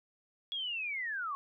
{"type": "linear sweep", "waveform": "sine", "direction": "down", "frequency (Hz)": [3369, 1081], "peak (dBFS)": -34, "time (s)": [0.52, 1.35], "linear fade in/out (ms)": 0, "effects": []}